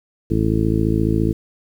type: harmonic tone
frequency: 54.5 Hz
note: A1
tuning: 16 cents flat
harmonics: 1 / 2 / 3 / 4 / 5 / 6 / 7 / 8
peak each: -23 / -21 / -23 / -23 / -26 / -21 / -31 / -27 dBFS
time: 0.3-1.33 s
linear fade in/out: 10 ms
effects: 8-bit